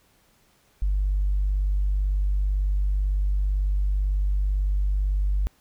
sine tone, 49 Hz, G1, in tune, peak -19 dBFS, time 0.82-5.47 s, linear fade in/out 0 ms, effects tanh soft clip ceiling -16 dBFS + pink hiss -62 dBFS RMS until 5.6 s

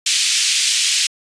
pink band-pass noise, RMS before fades -17 dBFS, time 0.06-1.07 s, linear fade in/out 5 ms, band 2600 to 9100 Hz, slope 24 dB/octave, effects resampled to 22050 Hz

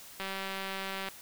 click train, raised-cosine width 0.3 ms, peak -21 dBFS, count 172, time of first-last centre 0.2-1.086 s, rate 193 Hz, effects white hiss -50 dBFS RMS until 1.21 s

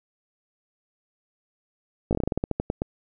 slowing click train, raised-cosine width 2 ms, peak -11 dBFS, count 14, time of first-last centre 2.11-2.819 s, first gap 18 ms, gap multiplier 1.17, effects none

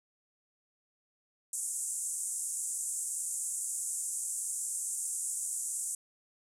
pink band-pass noise, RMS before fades -36 dBFS, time 1.53-5.95 s, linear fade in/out 2 ms, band 7300 to 10000 Hz, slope 48 dB/octave, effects none

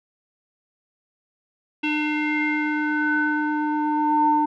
square tone with low-pass filter sweep, 301.4 Hz, D4, 45 cents sharp, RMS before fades -22 dBFS, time 1.83-4.46 s, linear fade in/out 10 ms, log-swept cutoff 2800 to 830 Hz, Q 6.9, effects none

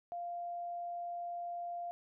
sine tone, 696 Hz, F5, 6 cents flat, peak -38 dBFS, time 0.12-1.91 s, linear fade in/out 0 ms, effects none

